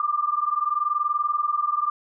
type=tone pair together; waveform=sine; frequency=1182 / 1202.7 Hz; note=D6 / D6; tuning=+11 / +41 cents; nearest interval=unison; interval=30 cents; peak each=-24 dBFS; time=0-1.9 s; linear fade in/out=2 ms; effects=none